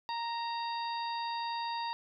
harmonic tone with a mistuned harmonic, 932.3 Hz, A#5, in tune, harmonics 1 / 2 / 3 / 4 / 5, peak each -34 / -46 / -48 / -45 / -45 dBFS, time 0.09-1.93 s, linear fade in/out 0 ms, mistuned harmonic 3, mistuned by -35 cents, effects none

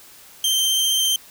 sawtooth tone with vibrato, 3136 Hz, G7, in tune, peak -14 dBFS, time 0.44-1.16 s, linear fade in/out 2 ms, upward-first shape triangle, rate 15 Hz, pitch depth 14 cents each way, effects white hiss -46 dBFS RMS until 1.3 s

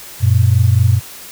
sine tone pair together, 93.8 / 118.18 Hz, F#2 / A#2, +24 / +24 cents, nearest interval major third, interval 400 cents, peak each -11 dBFS, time 0.2-1.01 s, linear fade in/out 50 ms, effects white hiss -34 dBFS RMS until 1.31 s

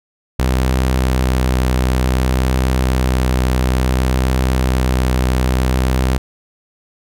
sawtooth tone with vibrato, 63.8 Hz, C2, 43 cents flat, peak -9 dBFS, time 0.39-6.18 s, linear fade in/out 5 ms, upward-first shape triangle, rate 0.57 Hz, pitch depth 14 cents each way, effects none

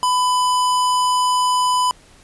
square tone with notch filter, 1000 Hz, B5, 21 cents sharp, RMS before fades -17 dBFS, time 0.03-1.91 s, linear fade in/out 0 ms, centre 2100 Hz, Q 1.6, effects pink hiss -49 dBFS RMS until 2.23 s + resampled to 24000 Hz

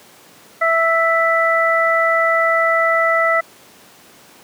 harmonic tone, 660 Hz, E5, 2 cents sharp, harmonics 1 / 2 / 3, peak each -17 / -17 / -17 dBFS, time 0.61-3.41 s, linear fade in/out 10 ms, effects pink hiss -45 dBFS RMS until 4.43 s + high-pass 200 Hz 12 dB/octave

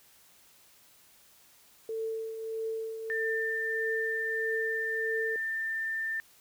sine tone with tremolo, 446.2 Hz, A4, 24 cents sharp, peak -30 dBFS, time 1.89-5.36 s, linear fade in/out 2 ms, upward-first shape triangle, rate 1.6 Hz, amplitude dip 55%
sine tone, 1791 Hz, A6, 30 cents sharp, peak -30 dBFS, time 3.1-6.2 s, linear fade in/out 0 ms
effects white hiss -60 dBFS RMS until 6.4 s

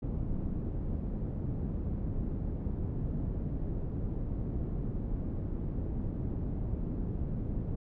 pink low-pass noise, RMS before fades -34 dBFS, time 0.02-7.76 s, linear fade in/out 10 ms, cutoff 260 Hz, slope 12 dB/octave, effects none

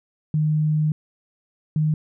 sine tone pair in turn, 153.4 / 154.11 Hz, D#3 / D#3, -24 / -16 cents, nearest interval unison, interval 8 cents, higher second, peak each -17 dBFS, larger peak neither, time 0.34-0.92 / 1.76-1.94 s, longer first, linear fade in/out 2 ms, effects none

